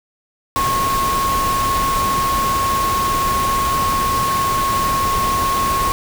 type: tone in noise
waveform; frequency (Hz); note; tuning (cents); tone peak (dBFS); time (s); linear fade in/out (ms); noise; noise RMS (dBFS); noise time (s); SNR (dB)
sine; 1090; C#6; -29; -16; 0.56-5.92; 0; pink; -23; 0.56-5.92; +4
effects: none